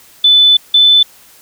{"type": "tone pair in turn", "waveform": "sine", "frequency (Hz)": [3500, 3512], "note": ["A7", "A7"], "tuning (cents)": [-10, -4], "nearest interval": "unison", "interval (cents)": 6, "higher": "second", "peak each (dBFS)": -4, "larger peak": "neither", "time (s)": [[0.24, 0.57], [0.74, 1.03]], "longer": "first", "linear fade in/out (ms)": 5, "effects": ["white hiss -43 dBFS RMS until 1.41 s"]}